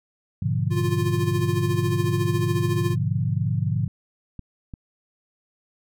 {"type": "chord", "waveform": "sine", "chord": "G# diminished seventh", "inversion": "none", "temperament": "equal", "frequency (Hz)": [103.83, 123.47, 146.83, 174.61], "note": ["G#2", "B2", "D3", "F3"], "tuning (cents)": [0, 0, 0, 0], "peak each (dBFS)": [-25, -26, -26, -29], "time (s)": [0.42, 3.88], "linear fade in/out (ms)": 5}
{"type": "tone with tremolo", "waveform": "square", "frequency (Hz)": 350, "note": "F4", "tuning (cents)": 4, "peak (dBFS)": -24, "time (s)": [0.7, 2.96], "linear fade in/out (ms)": 50, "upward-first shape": "sine", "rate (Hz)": 14, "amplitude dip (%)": 60}
{"type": "clicks", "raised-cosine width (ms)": 5, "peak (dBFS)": -23, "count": 2, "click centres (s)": [4.393, 4.738]}
{"effects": []}